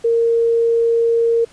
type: tone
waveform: sine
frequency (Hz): 462.6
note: A#4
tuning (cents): -13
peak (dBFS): -12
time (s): 0.04-1.45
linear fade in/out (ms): 10
effects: pink hiss -48 dBFS RMS until 1.52 s + resampled to 22050 Hz